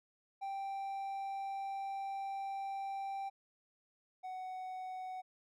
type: tone pair in turn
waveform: triangle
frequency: 784 / 744.9 Hz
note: G5 / F#5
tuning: 0 / +11 cents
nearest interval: minor second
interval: 89 cents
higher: first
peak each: -36 / -39 dBFS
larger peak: first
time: 0.41-3.3 / 4.23-5.22 s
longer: first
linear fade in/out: 20 ms
effects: none